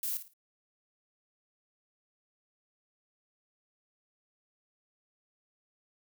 violet noise with echo, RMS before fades -34 dBFS, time 0.03-0.17 s, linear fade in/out 0 ms, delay 55 ms, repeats 3, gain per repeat -11 dB, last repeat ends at 0.335 s, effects none

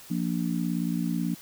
harmonic tone, 58.27 Hz, A#1, in tune, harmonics 3 / 4 / 5, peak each -28 / -30 / -32 dBFS, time 0.1-1.35 s, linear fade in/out 10 ms, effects white hiss -48 dBFS RMS until 1.41 s

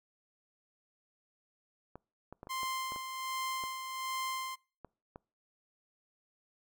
clicks, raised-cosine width 1 ms, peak -32 dBFS, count 10, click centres 1.956 / 2.326 / 2.431 / 2.471 / 2.632 / 2.921 / 2.961 / 3.638 / 4.847 / 5.159 s
sawtooth tone with tremolo, 1046.5 Hz, C6, in tune, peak -30 dBFS, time 2.49-4.56 s, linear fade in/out 20 ms, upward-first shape sine, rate 1.3 Hz, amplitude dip 50%
effects noise-tail reverb RT60 0.4 s tail -26 dB re dry

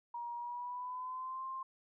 sine tone with pitch glide, 950 to 1054.1 Hz, A#5 to C6, +33 to +13 cents, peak -39 dBFS, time 0.14-1.63 s, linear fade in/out 5 ms, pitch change +180 cents, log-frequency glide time 0.35-1.45 s, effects none

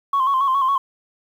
sine tone with vibrato, 1078 Hz, C#6, 49 cents flat, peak -14 dBFS, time 0.13-0.78 s, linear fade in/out 5 ms, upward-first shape square, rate 7.2 Hz, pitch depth 54 cents each way, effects tanh soft clip ceiling -12 dBFS + 8-bit

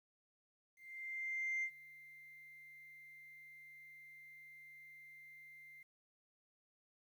sine tone with ADSR envelope, 2093 Hz, C7, in tune, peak -34 dBFS, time 0.76-5.83 s, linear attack 870 ms, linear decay 72 ms, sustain -21 dB, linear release 5 ms, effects tanh soft clip ceiling -33 dBFS + 12-bit

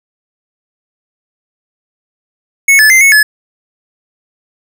square tone with pitch steps, 2201 / 1733 / 2080 / 2200 / 1713 Hz, C#7 / A6 / C7 / C#7 / A6, -13 / -27 / -11 / -14 / -47 cents, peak -4 dBFS, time 2.68-3.23 s, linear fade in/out 5 ms, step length 110 ms, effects none

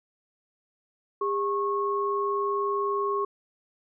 sine tone pair together, 403.8 / 1094 Hz, G#4 / C#6, -49 / -23 cents, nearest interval octave + perfect fourth, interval 1726 cents, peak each -27 / -27 dBFS, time 1.21-3.25 s, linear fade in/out 5 ms, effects none

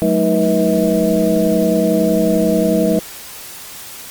sine tone cluster, 184.8 / 215.9 / 314.8 / 485.3 / 642 Hz, F#3 / A3 / D#4 / B4 / E5, -2 / -33 / +20 / -30 / -46 cents, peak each -18 dBFS, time 0.02-2.99 s, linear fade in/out 0 ms, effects white hiss -33 dBFS RMS until 4.1 s + Opus 32 kbps

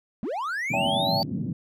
triangle linear sweep, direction up, 178.3 to 4632 Hz, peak -25 dBFS, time 0.23-1.23 s, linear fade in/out 0 ms
pink band-pass noise, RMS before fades -30 dBFS, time 0.7-1.53 s, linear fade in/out 5 ms, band 140 to 240 Hz, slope 24 dB/octave
sine chord, A dominant seventh, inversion first, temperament equal with one note detuned, 568.6 / 659.3 / 784 / 880 Hz, C#5 / E5 / G5 / A5, +44 / 0 / 0 / 0 cents, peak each -30 / -30 / -27 / -32 dBFS, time 0.73-1.23 s, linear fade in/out 10 ms
effects none

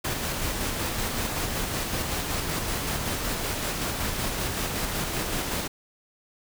pink noise with tremolo, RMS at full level -28 dBFS, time 0.04-5.68 s, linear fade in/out 10 ms, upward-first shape square, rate 5.3 Hz, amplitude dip 25%, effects none

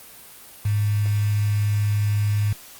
sine tone with quantisation, 103.83 Hz, G#2, in tune, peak -18 dBFS, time 0.65-2.53 s, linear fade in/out 5 ms, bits 6, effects white hiss -44 dBFS RMS until 2.79 s + Opus 32 kbps

